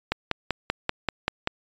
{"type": "click train", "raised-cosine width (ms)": 0.3, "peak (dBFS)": -7, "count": 8, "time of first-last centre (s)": [0.12, 1.474], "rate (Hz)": 5.17, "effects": ["resampled to 16000 Hz"]}